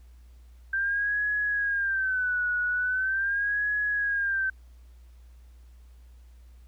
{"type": "tone with vibrato", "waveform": "sine", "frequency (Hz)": 1568, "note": "G6", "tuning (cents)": 0, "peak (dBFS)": -24, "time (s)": [0.73, 4.5], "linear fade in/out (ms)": 5, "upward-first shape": "sine", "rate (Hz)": 0.41, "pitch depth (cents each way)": 120, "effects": ["added 60 Hz sine -48 dBFS peak until 6.67 s", "pink hiss -67 dBFS RMS until 6.67 s"]}